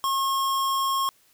square tone, 1082 Hz, C#6, 42 cents flat, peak -23 dBFS, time 0.04-1.09 s, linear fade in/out 0 ms, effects white hiss -61 dBFS RMS until 1.33 s

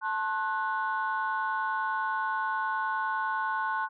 sine chord, F# diminished, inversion first, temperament equal with one note detuned, 880 / 1070.3 / 1480 Hz, A5 / C6 / F#6, 0 / +39 / 0 cents, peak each -31 dBFS, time 0.01-3.89 s, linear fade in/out 50 ms, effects tanh soft clip ceiling -20 dBFS

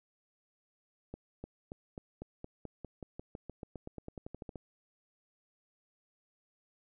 accelerating click train, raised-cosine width 2 ms, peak -29 dBFS, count 23, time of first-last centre 1.14-4.557 s, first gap 300 ms, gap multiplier 0.93, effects none

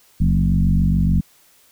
sine tone with frequency modulation, 116.54 Hz, A#2, in tune, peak -13 dBFS, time 0.2-1.21 s, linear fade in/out 10 ms, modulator 47 Hz, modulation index 2, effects white hiss -54 dBFS RMS until 1.71 s

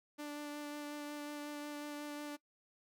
sawtooth tone with vibrato, 294 Hz, D4, 2 cents sharp, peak -38 dBFS, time 0.18-2.37 s, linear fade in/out 20 ms, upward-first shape sine, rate 5.5 Hz, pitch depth 11 cents each way, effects noise-tail reverb RT60 0.1 s tail -20 dB re dry

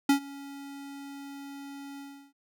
square tone with ADSR envelope, 279.3 Hz, C#4, 13 cents sharp, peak -18 dBFS, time 0.09-2.33 s, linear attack 5 ms, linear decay 98 ms, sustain -23 dB, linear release 340 ms, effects none

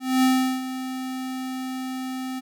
square tone with ADSR envelope, 259 Hz, C4, 17 cents flat, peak -16 dBFS, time 0-2.41 s, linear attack 230 ms, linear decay 380 ms, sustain -13 dB, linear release 28 ms, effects none

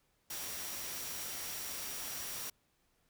sine tone in noise, 5680 Hz, F8, 28 cents sharp, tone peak -49 dBFS, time 0.3-2.5 s, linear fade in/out 5 ms, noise white, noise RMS -42 dBFS, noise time 0.3-2.5 s, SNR -10 dB, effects pink hiss -75 dBFS RMS until 3.09 s

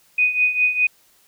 sine tone with tremolo, 2489 Hz, D#7, in tune, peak -12 dBFS, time 0.18-0.87 s, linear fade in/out 5 ms, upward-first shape triangle, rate 4.9 Hz, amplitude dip 80%, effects white hiss -57 dBFS RMS until 1.27 s

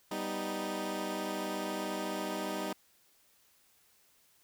15% pulse chord, G augmented, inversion none, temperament equal, 196 / 246.9 / 311.1 Hz, G3 / B3 / D#4, 0 / 0 / 0 cents, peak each -32 / -36 / -31 dBFS, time 0.11-2.73 s, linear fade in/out 5 ms, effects white hiss -67 dBFS RMS until 4.43 s

